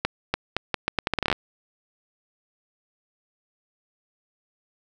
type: accelerating click train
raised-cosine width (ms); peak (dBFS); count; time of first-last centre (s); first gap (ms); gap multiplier
0.3; -6; 15; 0.05-1.328; 290; 0.78
effects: none